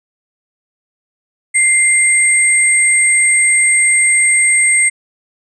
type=tone pair together; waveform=sine; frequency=2093 / 8430 Hz; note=C7 / C9; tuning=0 / +12 cents; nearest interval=2 octaves; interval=2412 cents; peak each=-11 dBFS; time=1.54-4.9 s; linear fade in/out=20 ms; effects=none